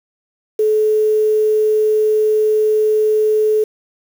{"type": "tone with quantisation", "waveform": "sine", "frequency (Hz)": 430, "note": "A4", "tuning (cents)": -40, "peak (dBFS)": -11, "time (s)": [0.59, 3.64], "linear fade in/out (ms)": 5, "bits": 6, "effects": []}